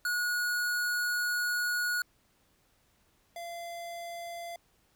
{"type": "tone pair in turn", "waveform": "square", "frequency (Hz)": [1453, 685.7], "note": ["F#6", "F5"], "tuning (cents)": [-32, -32], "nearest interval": "octave + minor second", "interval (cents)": 1300, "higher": "first", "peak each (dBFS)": [-29, -39], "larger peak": "first", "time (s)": [[0.05, 2.02], [3.36, 4.56]], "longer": "first", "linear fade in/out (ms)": 2, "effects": ["pink hiss -69 dBFS RMS until 4.95 s"]}